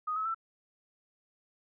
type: tone with pitch steps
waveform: sine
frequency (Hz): 1244.5 / 1288.4 / 1333.8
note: D#6 / E6 / E6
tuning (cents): 0 / -40 / +20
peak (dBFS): -30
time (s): 0.07-0.346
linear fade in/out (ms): 10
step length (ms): 92
effects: none